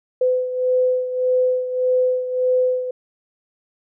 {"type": "beating tone pair", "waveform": "sine", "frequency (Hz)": [506, 507.7], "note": ["B4", "B4"], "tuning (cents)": [42, 48], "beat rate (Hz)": 1.7, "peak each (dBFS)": [-17, -23], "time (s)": [0.21, 2.91], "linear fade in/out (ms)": 5, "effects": []}